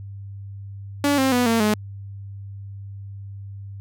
sawtooth tone with pitch steps, 286.1 / 265.4 / 246.2 / 228.4 / 211.9 Hz, D4 / C4 / B3 / A#3 / G#3, -45 / +25 / -5 / -35 / +35 cents, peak -13 dBFS, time 1.04-1.74 s, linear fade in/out 2 ms, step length 140 ms, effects added 99 Hz sine -33 dBFS peak until 3.8 s

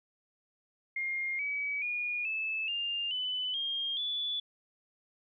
sine tone with pitch steps, 2125 / 2278 / 2441 / 2616 / 2804 / 3005 / 3221 / 3452 Hz, C7 / C#7 / D#7 / E7 / F7 / F#7 / G7 / A7, +26 / +47 / -34 / -14 / +6 / +26 / +46 / -34 cents, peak -31 dBFS, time 0.96-4.4 s, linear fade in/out 5 ms, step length 430 ms, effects none

